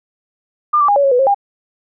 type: tone with pitch steps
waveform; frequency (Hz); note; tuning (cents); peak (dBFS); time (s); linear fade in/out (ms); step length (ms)
sine; 1201 / 1162 / 816 / 564 / 549 / 493.4 / 538 / 804; D6 / D6 / G#5 / C#5 / C#5 / B4 / C5 / G5; +38 / -19 / -31 / +30 / -17 / -2 / +48 / +44; -9; 0.73-1.346; 10; 77
effects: none